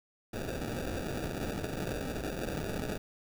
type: noise with sample-and-hold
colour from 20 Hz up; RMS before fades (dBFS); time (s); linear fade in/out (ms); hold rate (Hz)
white; -36; 0.33-2.98; 10; 1050
effects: none